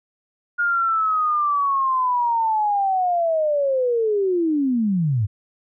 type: linear sweep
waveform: sine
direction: down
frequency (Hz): 1428 to 95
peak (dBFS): -17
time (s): 0.58-5.27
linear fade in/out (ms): 20
effects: none